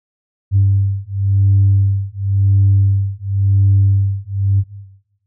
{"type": "beating tone pair", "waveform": "sine", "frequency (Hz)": [98, 98.94], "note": ["G2", "G2"], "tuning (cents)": [0, 17], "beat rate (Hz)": 0.94, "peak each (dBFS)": -13, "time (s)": [0.51, 4.64], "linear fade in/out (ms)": 50, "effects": ["noise-tail reverb RT60 1.0 s tail -17 dB re dry", "tanh soft clip ceiling -4 dBFS"]}